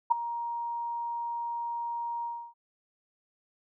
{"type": "tone with ADSR envelope", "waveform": "sine", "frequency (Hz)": 940, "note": "A#5", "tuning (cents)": 14, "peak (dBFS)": -16, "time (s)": [0.1, 2.54], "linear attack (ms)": 17, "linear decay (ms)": 9, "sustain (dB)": -15, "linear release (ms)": 300, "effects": []}